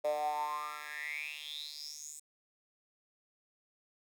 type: tone with high-pass filter sweep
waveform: 10% pulse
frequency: 149.5 Hz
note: D3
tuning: 31 cents sharp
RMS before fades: -39 dBFS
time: 0.04-2.2 s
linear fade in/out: 10 ms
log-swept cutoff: 570 to 7900 Hz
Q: 9.7
effects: none